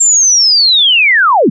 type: linear sweep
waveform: sine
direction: down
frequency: 7459 to 157.9 Hz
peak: -5 dBFS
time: 0-1.5 s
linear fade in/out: 10 ms
effects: none